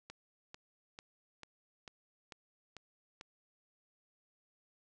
click train, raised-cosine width 0.2 ms, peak -30 dBFS, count 8, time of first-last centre 0.1-3.211 s, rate 2.25 Hz, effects resampled to 24000 Hz

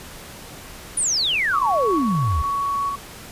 sine exponential sweep, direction down, 9940 to 66.2 Hz, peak -18 dBFS, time 0.97-2.42 s, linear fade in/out 5 ms
sine tone with tremolo, 1119 Hz, C#6, 16 cents sharp, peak -20 dBFS, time 1.53-2.96 s, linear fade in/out 10 ms, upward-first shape square, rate 1.1 Hz, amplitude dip 35%
effects pink hiss -39 dBFS RMS until 3.31 s + resampled to 32000 Hz

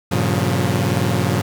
sawtooth chord, G half-diminished seventh, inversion none, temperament equal with one note detuned, 98 / 116.54 / 138.59 / 178.28 Hz, G2 / Bb2 / Db3 / F3, 0 / 0 / 0 / +36 cents, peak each -18 dBFS, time 0.11-1.42 s, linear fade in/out 10 ms, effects 8-bit

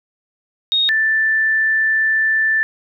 sine tone pair in turn, 3729 / 1765.5 Hz, A#7 / A6, 0 / +5 cents, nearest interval octave + minor second, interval 1295 cents, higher first, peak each -13 dBFS, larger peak neither, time 0.72-0.89 / 0.89-2.63 s, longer second, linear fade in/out 0 ms, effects none

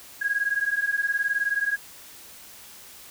sine beating tone pair, 1635 / 1654 Hz, G#6 / G#6, -28 / -8 cents, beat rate 19 Hz, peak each -26 / -25 dBFS, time 0.21-1.77 s, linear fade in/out 10 ms, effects white hiss -46 dBFS RMS until 3.1 s

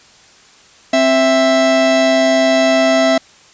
45% pulse tone pair together, 263.6 / 659.3 Hz, C4 / E5, +13 / 0 cents, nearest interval octave + major third, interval 1587 cents, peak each -15 / -11 dBFS, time 0.93-3.18 s, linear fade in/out 5 ms, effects white hiss -45 dBFS RMS until 3.53 s + resampled to 16000 Hz

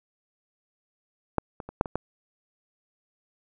clicks, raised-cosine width 1 ms, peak -8 / -22 / -24 / -6 / -20 / -12 dBFS, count 6, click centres 1.383 / 1.602 / 1.69 / 1.811 / 1.858 / 1.956 s, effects none

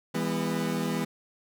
30% pulse chord, E major, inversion none, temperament equal with one note detuned, 164.81 / 202.3 / 246.9 Hz, E3 / G#3 / B3, 0 / -45 / 0 cents, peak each -29 dBFS, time 0.14-1.05 s, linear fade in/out 10 ms, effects none

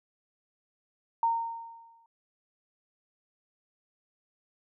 sine tone with exponential decay, 920 Hz, A#5, 23 cents flat, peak -21 dBFS, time 1.23-2.06 s, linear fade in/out 2 ms, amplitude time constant 180 ms, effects none

